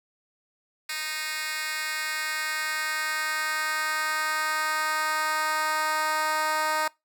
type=tone with high-pass filter sweep; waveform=10% pulse; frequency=310 Hz; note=D#4; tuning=6 cents flat; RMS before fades=-28 dBFS; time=0.89-6.88 s; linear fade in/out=5 ms; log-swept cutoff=2500 to 810 Hz; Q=1.4; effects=noise-tail reverb RT60 0.2 s tail -23 dB re dry